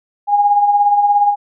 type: tone with tremolo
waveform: sine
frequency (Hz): 819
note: G#5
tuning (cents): -24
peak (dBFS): -7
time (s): 0.27-1.36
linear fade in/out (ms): 50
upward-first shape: sine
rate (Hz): 17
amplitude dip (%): 50
effects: none